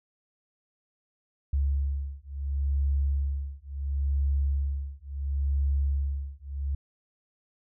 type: beating tone pair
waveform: sine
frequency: 69.3 / 70.02 Hz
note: C#2 / C#2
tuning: 0 / +18 cents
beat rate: 0.72 Hz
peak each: -28 dBFS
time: 1.53-6.75 s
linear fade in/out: 5 ms
effects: none